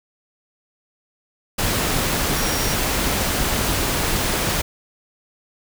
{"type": "tone in noise", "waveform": "sine", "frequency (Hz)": 5620, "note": "F8", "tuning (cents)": 10, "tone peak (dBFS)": -30, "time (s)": [2.36, 2.75], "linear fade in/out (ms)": 10, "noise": "pink", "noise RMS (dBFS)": -21, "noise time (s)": [1.58, 4.62], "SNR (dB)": -12, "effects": []}